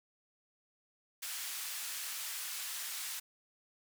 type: band-pass noise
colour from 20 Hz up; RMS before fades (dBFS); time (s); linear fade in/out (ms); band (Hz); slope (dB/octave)
white; -41; 1.22-3.2; 10; 1300 to 15000; 12
effects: none